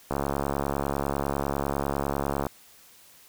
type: click train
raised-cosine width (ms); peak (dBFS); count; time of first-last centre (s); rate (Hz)
1; -13; 166; 0.11-2.467; 70
effects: white hiss -54 dBFS RMS until 3.28 s